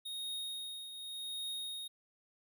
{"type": "tone with tremolo", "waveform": "square", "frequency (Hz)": 3729, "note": "A#7", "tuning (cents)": 0, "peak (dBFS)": -38, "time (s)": [0.05, 1.88], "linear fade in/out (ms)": 10, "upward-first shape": "triangle", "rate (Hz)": 0.87, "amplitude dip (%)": 60, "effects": []}